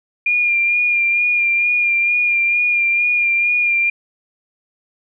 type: tone with vibrato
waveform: sine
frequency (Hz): 2409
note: D7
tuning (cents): +43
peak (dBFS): -13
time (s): 0.26-3.9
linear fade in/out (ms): 5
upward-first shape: sine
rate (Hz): 2.2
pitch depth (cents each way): 25
effects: none